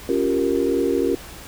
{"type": "chord", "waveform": "sine", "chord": "G half-diminished seventh", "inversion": "second", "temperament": "equal", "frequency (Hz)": [277.2, 349.2, 392, 466.2], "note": ["Db4", "F4", "G4", "Bb4"], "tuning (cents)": [0, 0, 0, 0], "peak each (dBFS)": -23, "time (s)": [0.09, 1.15], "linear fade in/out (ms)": 2, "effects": ["added 58 Hz sine -46 dBFS peak until 1.47 s", "pink hiss -39 dBFS RMS until 1.47 s"]}